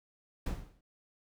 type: noise with exponential decay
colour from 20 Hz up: brown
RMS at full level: -30 dBFS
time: 0.46-0.81 s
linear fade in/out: 5 ms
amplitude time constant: 76 ms
effects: none